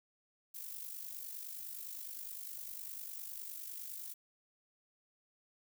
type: noise with amplitude modulation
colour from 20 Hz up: violet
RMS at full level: -43 dBFS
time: 0.54-4.14 s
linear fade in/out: 10 ms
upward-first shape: sine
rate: 49.8 Hz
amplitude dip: 60%
effects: none